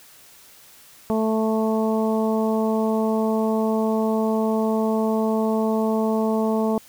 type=harmonic tone; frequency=220 Hz; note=A3; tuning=in tune; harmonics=1 / 2 / 3 / 4 / 5; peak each=-21 / -24 / -27 / -30 / -34 dBFS; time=1.1-6.78 s; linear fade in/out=0 ms; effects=white hiss -49 dBFS RMS until 6.88 s